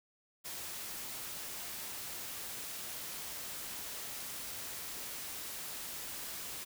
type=noise; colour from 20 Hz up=white; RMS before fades=-43 dBFS; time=0.44-6.65 s; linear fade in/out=20 ms; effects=none